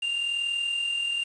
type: tone with amplitude modulation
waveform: triangle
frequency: 2794 Hz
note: F7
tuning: in tune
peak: -22 dBFS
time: 0.02-1.24 s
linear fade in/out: 10 ms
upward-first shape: sine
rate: 40.9 Hz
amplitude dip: 45%
effects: resampled to 22050 Hz + 8-bit